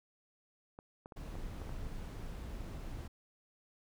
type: clicks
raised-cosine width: 1 ms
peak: -34 dBFS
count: 6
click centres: 0.789 / 1.059 / 1.122 / 1.354 / 1.617 / 1.693 s
type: noise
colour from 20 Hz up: brown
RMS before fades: -43 dBFS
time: 1.16-3.08 s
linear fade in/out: 10 ms
effects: none